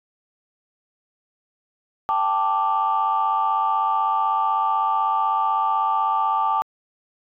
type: chord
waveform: sine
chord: G suspended second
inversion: none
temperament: equal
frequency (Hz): 784 / 880 / 1174.7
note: G5 / A5 / D6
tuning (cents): 0 / 0 / 0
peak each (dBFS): -24 / -21 / -21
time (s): 2.09-6.62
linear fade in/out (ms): 0
effects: tanh soft clip ceiling -11 dBFS